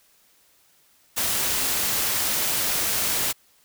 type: noise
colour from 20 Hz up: white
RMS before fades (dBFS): -24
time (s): 1.16-3.33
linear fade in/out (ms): 20
effects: white hiss -60 dBFS RMS until 3.64 s